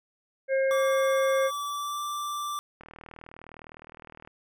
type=harmonic tone; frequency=535 Hz; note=C5; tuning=38 cents sharp; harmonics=1 / 3 / 4; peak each=-22 / -34 / -36 dBFS; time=0.48-1.51 s; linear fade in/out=50 ms
type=tone with pitch glide; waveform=square; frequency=1156 to 1174.2 Hz; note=D6 to D6; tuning=-28 to -1 cents; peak=-31 dBFS; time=0.71-2.59 s; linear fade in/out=0 ms; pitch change=+27 cents; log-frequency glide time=1.7-2.01 s
type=click train; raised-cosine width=0.5 ms; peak=-30 dBFS; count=59; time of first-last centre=2.81-4.275 s; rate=39.6 Hz
effects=none